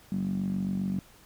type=tone with band-pass filter; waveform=10% pulse; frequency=47.52 Hz; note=F#1; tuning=47 cents sharp; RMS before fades=-30 dBFS; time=0.12-0.99 s; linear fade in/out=0 ms; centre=200 Hz; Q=8.3; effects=pink hiss -56 dBFS RMS until 1.25 s